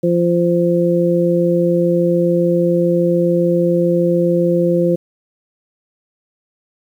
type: harmonic tone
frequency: 173 Hz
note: F3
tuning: 16 cents flat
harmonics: 1 / 2 / 3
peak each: -16 / -16 / -16 dBFS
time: 0.03-4.96 s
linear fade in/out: 10 ms
effects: 8-bit